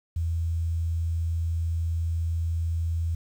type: tone with quantisation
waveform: sine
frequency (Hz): 83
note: E2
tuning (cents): +12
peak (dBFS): -24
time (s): 0.16-3.15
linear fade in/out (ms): 5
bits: 9
effects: none